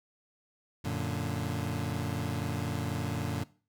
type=chord; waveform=25% pulse; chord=Gb augmented; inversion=none; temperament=equal; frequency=92.5 / 116.54 / 146.83 Hz; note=Gb2 / Bb2 / D3; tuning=0 / 0 / 0 cents; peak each=-32 dBFS; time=0.84-3.44 s; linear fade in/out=10 ms; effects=noise-tail reverb RT60 0.4 s tail -20 dB re dry